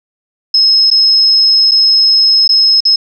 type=tone with dropouts; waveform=sine; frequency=5170 Hz; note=E8; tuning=34 cents flat; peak=-5 dBFS; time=0.54-2.96 s; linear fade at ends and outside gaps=5 ms; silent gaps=0.903-0.912 / 1.712-1.716 / 2.478-2.491 / 2.805-2.852 s; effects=none